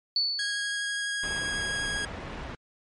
sine tone with exponential decay, 4465 Hz, C#8, 12 cents sharp, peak -21 dBFS, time 0.16-1.18 s, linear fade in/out 2 ms, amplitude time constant 220 ms
sawtooth tone with vibrato, 1646 Hz, G#6, 16 cents flat, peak -25 dBFS, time 0.39-2.05 s, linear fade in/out 2 ms, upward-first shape sine, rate 12 Hz, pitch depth 9 cents each way
pink low-pass noise, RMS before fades -38 dBFS, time 1.23-2.55 s, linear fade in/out 2 ms, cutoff 2400 Hz, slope 12 dB/octave
effects MP3 48 kbps

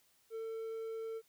triangle tone, 448.4 Hz, A4, 33 cents sharp, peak -37 dBFS, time 0.3-1.22 s, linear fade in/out 50 ms, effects white hiss -71 dBFS RMS until 1.28 s

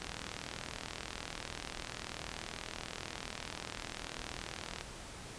click train, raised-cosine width 0.2 ms, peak -22 dBFS, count 195, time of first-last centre 0.02-4.81 s, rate 40.5 Hz, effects pink hiss -48 dBFS RMS until 5.38 s + resampled to 22050 Hz

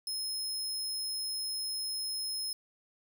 sawtooth tone, 5160 Hz, E8, 38 cents flat, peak -31 dBFS, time 0.07-2.53 s, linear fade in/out 2 ms, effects none

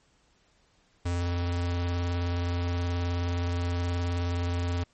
square tone with vibrato, 87.31 Hz, F2, in tune, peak -27 dBFS, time 1.05-4.84 s, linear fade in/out 10 ms, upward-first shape sine, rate 19 Hz, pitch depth 16 cents each way, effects pink hiss -66 dBFS RMS until 4.93 s + MP3 32 kbps

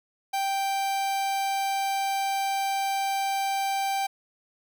45% pulse tone, 784 Hz, G5, in tune, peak -25 dBFS, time 0.33-4.07 s, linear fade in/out 10 ms, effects none

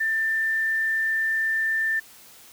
sine tone, 1784 Hz, A6, 23 cents sharp, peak -21 dBFS, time 0-2 s, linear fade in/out 10 ms, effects white hiss -49 dBFS RMS until 2.52 s

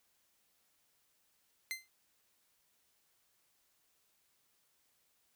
sawtooth tone with exponential decay, 2073 Hz, C7, 17 cents flat, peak -30 dBFS, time 1.71-1.88 s, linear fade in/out 0 ms, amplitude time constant 35 ms, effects white hiss -75 dBFS RMS until 5.35 s

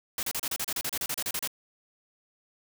white noise bursts, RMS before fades -31 dBFS, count 16, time 0.18-1.475 s, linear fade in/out 2 ms, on 50 ms, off 33 ms, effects none

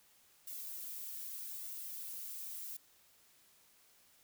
violet noise with flanger, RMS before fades -45 dBFS, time 0.47-2.77 s, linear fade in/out 5 ms, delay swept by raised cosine 1.4 to 2.8 ms, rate 0.8 Hz, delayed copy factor +0.55, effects white hiss -67 dBFS RMS until 4.23 s

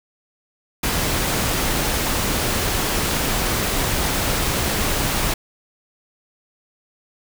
pink noise, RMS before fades -21 dBFS, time 0.83-5.34 s, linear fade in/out 5 ms, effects none

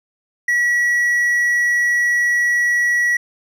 triangle tone, 1931 Hz, B6, 39 cents flat, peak -12 dBFS, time 0.48-3.17 s, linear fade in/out 5 ms, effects none

